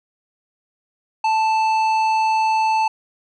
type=tone with tanh clipping; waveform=sine; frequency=880 Hz; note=A5; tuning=in tune; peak=-17 dBFS; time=1.24-2.88 s; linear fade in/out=5 ms; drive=11 dB; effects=none